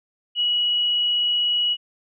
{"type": "tone", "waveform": "sine", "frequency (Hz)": 2919, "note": "F#7", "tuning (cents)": -24, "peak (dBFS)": -18, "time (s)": [0.35, 1.77], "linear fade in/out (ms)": 50, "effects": []}